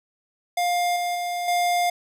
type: tone with level steps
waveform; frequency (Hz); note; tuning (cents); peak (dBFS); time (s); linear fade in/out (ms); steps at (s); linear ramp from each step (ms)
square; 705; F5; +16; -21 / -24 / -26 / -20; 0.57-1.9; 5; 0.96 / 1.15 / 1.48; 2
effects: resampled to 32000 Hz + 9-bit